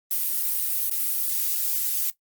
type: noise with dropouts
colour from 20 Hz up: violet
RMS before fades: -25 dBFS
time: 0.11-2.1 s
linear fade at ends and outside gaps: 0 ms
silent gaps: 0.896-0.913 s
effects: noise-tail reverb RT60 0.1 s tail -17 dB re dry + Opus 32 kbps